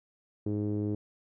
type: tone with low-pass filter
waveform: sawtooth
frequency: 104.3 Hz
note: G#2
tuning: 8 cents sharp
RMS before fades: -31 dBFS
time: 0.46-0.95 s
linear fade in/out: 5 ms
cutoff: 360 Hz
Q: 4
effects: none